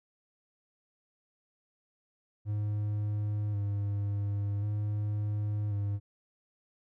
triangle tone with vibrato, 103 Hz, G#2, 14 cents flat, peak -27 dBFS, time 2.45-6 s, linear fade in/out 50 ms, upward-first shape square, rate 0.46 Hz, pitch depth 26 cents each way, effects none

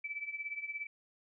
sine tone with tremolo, 2312 Hz, D7, 28 cents flat, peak -34 dBFS, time 0.04-0.87 s, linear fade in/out 5 ms, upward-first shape triangle, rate 17 Hz, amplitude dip 85%, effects none

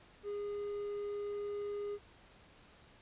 triangle tone, 410 Hz, G#4, 22 cents flat, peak -35 dBFS, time 0.23-1.99 s, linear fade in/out 50 ms, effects pink hiss -61 dBFS RMS until 3.01 s + resampled to 8000 Hz

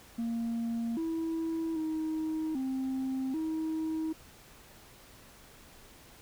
sine tone with pitch steps, 231.4 / 326.1 / 315.2 / 263.4 / 317.7 Hz, A#3 / E4 / D#4 / C4 / D#4, -13 / -19 / +23 / +12 / +36 cents, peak -28 dBFS, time 0.18-4.13 s, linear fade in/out 10 ms, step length 790 ms, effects tanh soft clip ceiling -29 dBFS + pink hiss -55 dBFS RMS until 6.21 s

